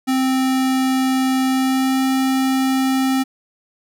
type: tone with pitch glide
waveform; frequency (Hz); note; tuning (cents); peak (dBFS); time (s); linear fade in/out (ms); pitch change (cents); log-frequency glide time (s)
square; 261.6 to 264; C4 to C4; 0 to +16; -16; 0.07-3.24; 20; +16; 1.45-2.02
effects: none